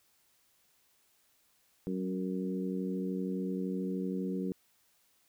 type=harmonic tone with a mistuned harmonic; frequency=92.9 Hz; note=F#2; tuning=7 cents sharp; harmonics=2 / 3 / 4 / 5; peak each=-34 / -38 / -40 / -42 dBFS; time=1.87-4.52 s; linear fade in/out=0 ms; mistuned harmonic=2; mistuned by=+21 cents; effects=white hiss -70 dBFS RMS until 5.28 s